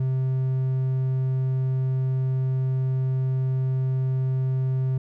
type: tone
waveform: triangle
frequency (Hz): 130.81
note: C3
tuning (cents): 0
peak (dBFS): -19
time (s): 0-4.98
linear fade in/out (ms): 5
effects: none